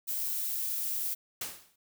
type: noise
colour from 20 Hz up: violet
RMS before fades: -33 dBFS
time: 0.07-1.15 s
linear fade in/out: 20 ms
type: noise with exponential decay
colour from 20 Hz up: white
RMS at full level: -33 dBFS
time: 1.41-1.76 s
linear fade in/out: 5 ms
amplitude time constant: 76 ms
effects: none